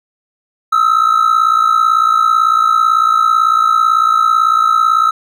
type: ring-modulated tone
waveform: triangle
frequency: 1300 Hz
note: E6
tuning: 24 cents flat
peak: -3 dBFS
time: 0.72-5.11 s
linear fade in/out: 10 ms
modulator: 29 Hz
effects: tanh soft clip ceiling 0 dBFS